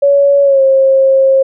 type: tone with pitch glide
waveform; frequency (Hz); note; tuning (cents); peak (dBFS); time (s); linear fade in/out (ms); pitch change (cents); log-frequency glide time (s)
sine; 563 to 536; C#5 to C5; +27 to +42; -5; 0.02-1.43; 10; -85; 0.43-0.62
effects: none